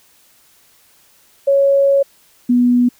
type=tone pair in turn; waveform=sine; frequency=554.4 / 244.8 Hz; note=C#5 / B3; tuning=0 / -15 cents; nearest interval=octave + major second; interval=1415 cents; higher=first; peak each=-9 dBFS; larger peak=neither; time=1.47-2.03 / 2.49-2.89 s; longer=first; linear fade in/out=10 ms; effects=white hiss -52 dBFS RMS until 2.99 s